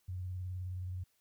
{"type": "tone with vibrato", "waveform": "sine", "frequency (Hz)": 91.4, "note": "F#2", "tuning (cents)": -21, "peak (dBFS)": -37, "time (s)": [0.08, 1.04], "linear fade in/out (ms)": 10, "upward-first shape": "sine", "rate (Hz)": 19, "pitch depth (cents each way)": 42, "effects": ["white hiss -75 dBFS RMS until 1.2 s"]}